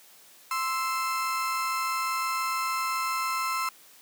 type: tone pair together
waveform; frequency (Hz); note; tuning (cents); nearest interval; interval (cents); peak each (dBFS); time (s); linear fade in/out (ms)
35% pulse; 1045.6 / 1318.5; C6 / E6; -1 / 0; major third; 401; -28; 0.51-3.69; 2
effects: white hiss -54 dBFS RMS until 4.01 s + high-pass 200 Hz 12 dB/octave